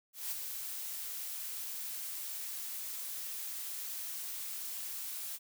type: noise with ADSR envelope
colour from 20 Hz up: blue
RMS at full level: -36 dBFS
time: 0.13-5.39 s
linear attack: 190 ms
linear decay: 10 ms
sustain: -5 dB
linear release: 44 ms
effects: none